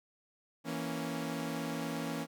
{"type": "chord", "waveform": "sawtooth", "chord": "A# diminished", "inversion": "second", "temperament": "equal", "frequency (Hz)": [164.81, 233.1, 277.2], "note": ["E3", "A#3", "C#4"], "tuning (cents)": [0, 0, 0], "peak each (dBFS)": [-36, -36, -35], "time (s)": [0.64, 2.27], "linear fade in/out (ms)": 50, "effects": []}